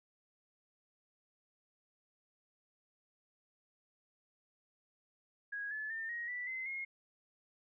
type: tone with pitch steps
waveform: sine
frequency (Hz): 1652 / 1726.1 / 1803.6 / 1884.5 / 1969.1 / 2057 / 2150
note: G#6 / A6 / A6 / A#6 / B6 / C7 / C7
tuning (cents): -10 / -34 / +42 / +18 / -6 / -30 / +47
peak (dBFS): -38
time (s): 5.52-6.85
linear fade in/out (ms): 10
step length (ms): 190
effects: none